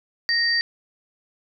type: tone pair together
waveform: sine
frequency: 1864.7 / 4657 Hz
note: A#6 / D8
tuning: 0 / -15 cents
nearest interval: octave + major third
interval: 1585 cents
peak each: -21 dBFS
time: 0.29-0.61 s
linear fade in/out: 0 ms
effects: none